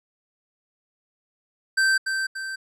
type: tone with echo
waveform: square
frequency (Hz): 1557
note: G6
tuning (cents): -12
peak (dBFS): -18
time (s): 1.77-1.98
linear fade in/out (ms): 10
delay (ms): 290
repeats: 2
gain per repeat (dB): -6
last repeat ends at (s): 2.56
effects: low-pass 9000 Hz 12 dB/octave